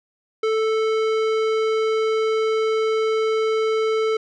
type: tone with tanh clipping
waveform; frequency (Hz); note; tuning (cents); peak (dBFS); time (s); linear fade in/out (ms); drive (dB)
sine; 440; A4; 0; -20; 0.43-4.17; 5; 17
effects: none